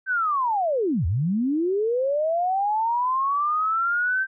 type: linear two-way sweep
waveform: sine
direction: down then up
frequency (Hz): 1568 to 74.6 to 1568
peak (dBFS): -20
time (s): 0.06-4.27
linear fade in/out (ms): 50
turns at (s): 1.06
effects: none